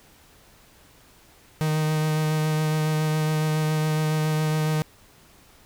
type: tone with vibrato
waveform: 45% pulse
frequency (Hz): 155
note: D#3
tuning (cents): -6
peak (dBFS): -21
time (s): 1.61-4.82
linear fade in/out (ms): 0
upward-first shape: sine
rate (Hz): 7.2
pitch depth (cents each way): 13
effects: pink hiss -54 dBFS RMS until 5.65 s